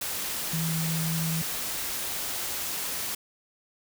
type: tone in noise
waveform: sine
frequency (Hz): 162.7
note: E3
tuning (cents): -22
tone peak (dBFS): -27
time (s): 0.53-1.42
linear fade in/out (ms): 5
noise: white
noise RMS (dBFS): -32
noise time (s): 0.01-3.15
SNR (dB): +2
effects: none